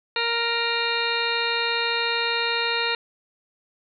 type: harmonic tone with a mistuned harmonic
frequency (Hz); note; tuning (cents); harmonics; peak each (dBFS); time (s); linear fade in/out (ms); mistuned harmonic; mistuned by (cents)
466.2; A#4; 0; 1 / 2 / 3 / 4 / 5 / 6 / 8 / 9; -30 / -30 / -30 / -30 / -30 / -30 / -30 / -30; 0.16-2.95; 2; 5; +31
effects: none